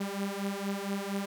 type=beating tone pair; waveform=sawtooth; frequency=196.4 / 200.7 Hz; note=G3 / G3; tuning=+4 / +41 cents; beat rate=4.3 Hz; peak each=-31 dBFS; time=0-1.26 s; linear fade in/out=10 ms; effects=none